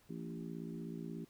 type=harmonic tone with a mistuned harmonic; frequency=56.5 Hz; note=A1; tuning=47 cents sharp; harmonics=3 / 4 / 5 / 6 / 7; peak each=-45 / -47 / -49 / -51 / -52 dBFS; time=0.09-1.25 s; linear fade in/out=10 ms; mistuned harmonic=3; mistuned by=-22 cents; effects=pink hiss -68 dBFS RMS until 1.29 s